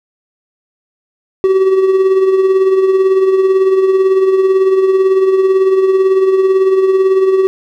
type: tone with tremolo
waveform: triangle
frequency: 381.4 Hz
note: G4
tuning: 47 cents flat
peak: -3 dBFS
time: 1.44-7.47 s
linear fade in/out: 0 ms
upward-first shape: triangle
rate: 18 Hz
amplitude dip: 55%
effects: none